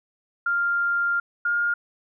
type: tone pair in turn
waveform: sine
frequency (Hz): 1396.9 / 1415.6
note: F6 / F6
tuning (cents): 0 / +23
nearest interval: unison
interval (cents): 23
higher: second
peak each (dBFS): -20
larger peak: neither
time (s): 0.46-1.2 / 1.45-1.74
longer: first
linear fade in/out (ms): 5
effects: none